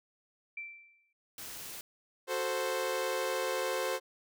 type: tone with exponential decay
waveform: sine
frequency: 2342 Hz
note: D7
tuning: 5 cents flat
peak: -36 dBFS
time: 0.57-1.13 s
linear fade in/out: 5 ms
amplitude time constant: 120 ms
type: noise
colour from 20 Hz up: white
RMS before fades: -44 dBFS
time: 1.38-1.81 s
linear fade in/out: 2 ms
type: chord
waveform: sawtooth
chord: F# diminished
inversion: none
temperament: equal with one note detuned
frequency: 370 / 441.8 / 523.3 Hz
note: F#4 / A4 / C5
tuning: 0 / +7 / 0 cents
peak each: -34 / -34 / -29 dBFS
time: 2.27-4 s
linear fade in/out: 50 ms
effects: none